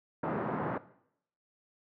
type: band-pass noise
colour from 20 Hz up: pink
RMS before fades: -34 dBFS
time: 0.23-0.78 s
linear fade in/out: 5 ms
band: 140 to 1400 Hz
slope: 24 dB/octave
effects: noise-tail reverb RT60 0.7 s tail -17 dB re dry